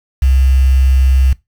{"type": "tone with quantisation", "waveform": "sine", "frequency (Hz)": 65.8, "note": "C2", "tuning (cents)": 10, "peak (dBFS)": -7, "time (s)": [0.22, 1.33], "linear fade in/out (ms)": 5, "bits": 5, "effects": ["noise-tail reverb RT60 0.2 s tail -21 dB re dry"]}